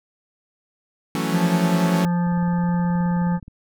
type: chord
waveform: sawtooth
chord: F# minor seventh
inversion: third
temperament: equal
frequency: 164.81 / 185 / 220 / 277.2 Hz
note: E3 / F#3 / A3 / C#4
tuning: 0 / 0 / 0 / 0 cents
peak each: -23 dBFS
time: 1.15-2.05 s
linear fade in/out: 0 ms
type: harmonic tone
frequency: 174.61 Hz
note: F3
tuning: in tune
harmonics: 1 / 3 / 5 / 7 / 9 / 10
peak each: -18 / -35 / -30 / -39 / -41 / -43 dBFS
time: 1.31-3.4 s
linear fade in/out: 50 ms
type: click train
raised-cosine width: 5 ms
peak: -27 dBFS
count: 24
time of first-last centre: 2.27-3.481 s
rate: 19 Hz
effects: none